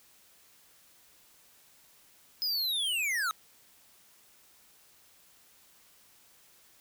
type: linear sweep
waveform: square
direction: down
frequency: 5100 to 1244.5 Hz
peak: -29 dBFS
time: 2.42-3.31 s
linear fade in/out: 0 ms
effects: white hiss -61 dBFS RMS until 6.8 s